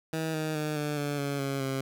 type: tone with pitch steps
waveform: 15% pulse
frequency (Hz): 160 / 156.07 / 152.25 / 148.51 / 144.87 / 141.31 / 137.85 / 134.47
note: D#3 / D#3 / D#3 / D3 / D3 / C#3 / C#3 / C3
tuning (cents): +49 / +6 / -37 / +20 / -23 / +34 / -9 / +48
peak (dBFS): -23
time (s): 0.13-1.81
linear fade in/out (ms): 2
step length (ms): 210
effects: none